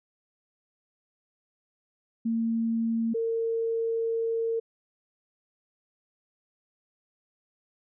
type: tone pair in turn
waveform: sine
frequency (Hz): 227.9 / 455.8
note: A#3 / A#4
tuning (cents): -39 / -39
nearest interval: octave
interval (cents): 1200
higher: second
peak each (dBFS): -24 / -25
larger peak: first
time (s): 2.25-3.14 / 3.14-4.6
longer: second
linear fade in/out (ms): 10
effects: none